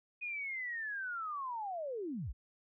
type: linear sweep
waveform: sine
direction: down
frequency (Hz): 2489 to 31.58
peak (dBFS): -37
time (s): 0.21-2.33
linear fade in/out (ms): 20
effects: none